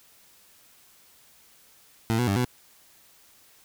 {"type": "tone with pitch steps", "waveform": "20% pulse", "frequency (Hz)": [112.8, 122.7, 98.7, 124.1], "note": ["A2", "B2", "G2", "B2"], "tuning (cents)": [44, -11, 12, 9], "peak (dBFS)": -17, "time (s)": [2.1, 2.448], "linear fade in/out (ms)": 0, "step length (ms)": 87, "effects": ["white hiss -57 dBFS RMS until 3.64 s"]}